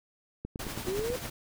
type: click train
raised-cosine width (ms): 3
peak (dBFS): -23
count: 7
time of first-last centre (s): 0.45-1.102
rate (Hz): 9.2
type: noise with tremolo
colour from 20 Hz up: pink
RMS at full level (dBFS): -37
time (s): 0.59-1.3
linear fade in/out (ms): 5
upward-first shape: sine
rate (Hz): 11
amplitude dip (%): 40
type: linear sweep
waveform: sine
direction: up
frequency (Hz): 359.1 to 510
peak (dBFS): -30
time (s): 0.87-1.16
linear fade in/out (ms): 0
effects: none